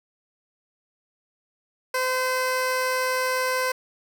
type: tone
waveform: 15% pulse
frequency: 513 Hz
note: C5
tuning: 34 cents flat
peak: -16 dBFS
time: 1.94-3.72 s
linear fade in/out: 5 ms
effects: none